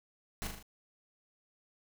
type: noise with echo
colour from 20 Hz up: pink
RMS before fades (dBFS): -38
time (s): 0.42-0.47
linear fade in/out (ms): 0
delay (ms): 39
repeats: 4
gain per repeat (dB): -4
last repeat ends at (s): 0.626
effects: none